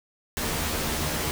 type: noise with comb filter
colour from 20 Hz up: pink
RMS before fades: -28 dBFS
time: 0.37-1.31 s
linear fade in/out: 0 ms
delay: 13 ms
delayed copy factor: +0.65
effects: none